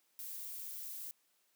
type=noise; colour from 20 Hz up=violet; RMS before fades=-45 dBFS; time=0.19-1.11 s; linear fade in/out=0 ms; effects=white hiss -75 dBFS RMS until 1.55 s + high-pass 200 Hz 12 dB/octave